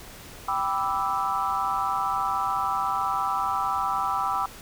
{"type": "chord", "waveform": "sine", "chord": "E minor seventh", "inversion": "first", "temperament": "equal", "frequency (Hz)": [784, 987.8, 1174.7, 1318.5], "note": ["G5", "B5", "D6", "E6"], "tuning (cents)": [0, 0, 0, 0], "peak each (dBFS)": -29, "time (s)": [0.48, 4.46], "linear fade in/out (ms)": 5, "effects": ["pink hiss -44 dBFS RMS until 4.61 s"]}